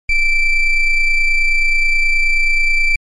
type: ring-modulated tone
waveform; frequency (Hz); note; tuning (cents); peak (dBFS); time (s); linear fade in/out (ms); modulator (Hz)
triangle; 1174.7; D6; 0; -5; 0.09-2.96; 5; 1160
effects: MP3 48 kbps